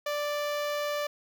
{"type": "tone with notch filter", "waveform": "sawtooth", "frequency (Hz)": 587.3, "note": "D5", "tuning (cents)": 0, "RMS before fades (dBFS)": -31, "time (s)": [0.06, 1.07], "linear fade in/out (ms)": 5, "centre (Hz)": 8900, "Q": 1.3, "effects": []}